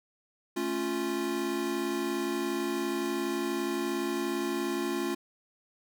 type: chord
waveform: square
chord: A augmented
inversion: none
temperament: equal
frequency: 220 / 277.2 / 349.2 Hz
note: A3 / C#4 / E#4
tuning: 0 / 0 / 0 cents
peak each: -38 / -35 / -32 dBFS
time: 0.56-5.15 s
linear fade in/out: 10 ms
effects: none